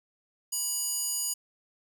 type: tone with high-pass filter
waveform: square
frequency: 975 Hz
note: B5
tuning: 23 cents flat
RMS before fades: -31 dBFS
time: 0.52-1.34 s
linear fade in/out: 10 ms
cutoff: 7100 Hz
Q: 2.2
effects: none